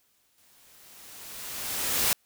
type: noise with exponential growth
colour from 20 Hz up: white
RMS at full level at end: -23 dBFS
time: 0.38-2.13 s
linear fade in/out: 1 ms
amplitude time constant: 380 ms
effects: white hiss -68 dBFS RMS until 2.25 s